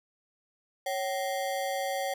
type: ring-modulated tone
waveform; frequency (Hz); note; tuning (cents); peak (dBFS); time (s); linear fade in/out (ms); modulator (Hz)
square; 659.3; E5; 0; -27; 0.86-2.14; 5; 106
effects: none